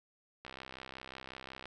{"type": "click train", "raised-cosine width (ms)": 0.3, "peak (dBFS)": -29, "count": 80, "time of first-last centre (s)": [0.45, 1.656], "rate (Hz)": 65.5, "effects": []}